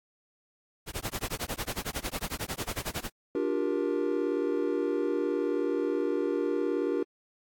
pink noise with tremolo, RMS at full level -32 dBFS, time 0.86-3.1 s, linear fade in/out 50 ms, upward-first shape sine, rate 11 Hz, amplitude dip 100%
triangle chord, G minor seventh, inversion second, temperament just, 294 / 352.8 / 392 / 470.4 Hz, D4 / F4 / G4 / Bb4, +2 / +18 / 0 / +16 cents, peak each -30 dBFS, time 3.35-7.03 s, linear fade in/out 2 ms
effects AAC 64 kbps

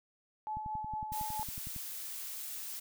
sine tone with tremolo, 860 Hz, A5, 40 cents flat, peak -34 dBFS, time 0.47-1.43 s, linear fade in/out 0 ms, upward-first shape triangle, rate 4.5 Hz, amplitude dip 45%
click train, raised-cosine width 5 ms, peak -33 dBFS, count 14, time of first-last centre 0.57-1.763 s, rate 10.9 Hz
blue noise, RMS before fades -42 dBFS, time 1.12-2.8 s, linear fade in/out 10 ms
effects none

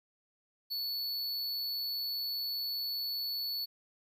square tone, 4435 Hz, C#8, in tune, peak -34 dBFS, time 0.7-3.66 s, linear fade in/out 20 ms, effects 12-bit

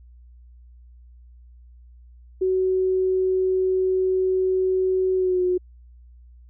sine tone with pitch glide, 374.1 to 362.8 Hz, F#4 to F#4, +19 to -34 cents, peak -18 dBFS, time 2.41-5.58 s, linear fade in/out 10 ms, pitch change -53 cents, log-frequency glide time 5.16-5.42 s, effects added 60 Hz sine -45 dBFS peak until 6.49 s

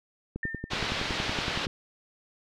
click train, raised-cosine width 3 ms, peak -20 dBFS, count 15, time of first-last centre 0.36-1.668 s, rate 10.7 Hz
sine tone with exponential decay, 1805 Hz, A6, 44 cents sharp, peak -28 dBFS, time 0.43-0.89 s, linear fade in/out 2 ms, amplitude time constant 98 ms
white low-pass noise, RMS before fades -32 dBFS, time 0.7-1.67 s, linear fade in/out 20 ms, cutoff 4200 Hz, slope 24 dB/octave
effects none

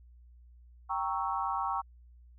sine chord, G diminished seventh, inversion none, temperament equal, 784 / 932.3 / 1108.7 / 1318.5 Hz, G5 / Bb5 / Db6 / Fb6, 0 / 0 / 0 / 0 cents, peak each -35 / -35 / -34 / -38 dBFS, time 0.89-1.82 s, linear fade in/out 20 ms, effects added 60 Hz sine -53 dBFS peak until 2.38 s

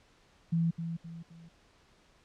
sine tone with echo, 166.4 Hz, E3, 17 cents sharp, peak -25 dBFS, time 0.52-0.71 s, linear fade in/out 10 ms, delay 260 ms, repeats 3, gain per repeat -8 dB, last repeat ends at 1.49 s, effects pink hiss -64 dBFS RMS until 2.24 s + low-pass 6000 Hz 12 dB/octave

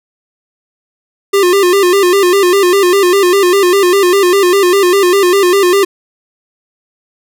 square tone with vibrato, 376.6 Hz, F#4, 31 cents sharp, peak -7 dBFS, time 1.33-5.85 s, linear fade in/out 10 ms, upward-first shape square, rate 5 Hz, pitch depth 95 cents each way, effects none

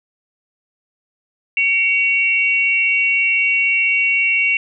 sine tone pair together, 2249 / 2734 Hz, C#7 / F7, +24 / -37 cents, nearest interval minor third, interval 339 cents, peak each -16 dBFS, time 1.57-4.57 s, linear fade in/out 2 ms, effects none

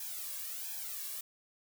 blue noise with flanger, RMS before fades -41 dBFS, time 0-1.21 s, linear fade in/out 5 ms, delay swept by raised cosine 1.2 to 1.81 ms, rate 1.4 Hz, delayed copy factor +1, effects none

